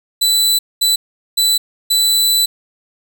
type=tone bursts at uneven times; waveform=sawtooth; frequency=3986 Hz; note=B7; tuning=15 cents sharp; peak=-8 dBFS; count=4; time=0.21-0.59 / 0.81-0.96 / 1.37-1.58 / 1.9-2.46 s; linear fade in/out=10 ms; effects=none